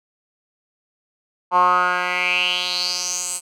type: tone with band-pass filter sweep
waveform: 10% pulse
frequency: 179.7 Hz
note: F3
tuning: 50 cents sharp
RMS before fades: -20 dBFS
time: 1.51-3.41 s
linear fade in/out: 50 ms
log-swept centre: 960 to 8700 Hz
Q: 5.5
effects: none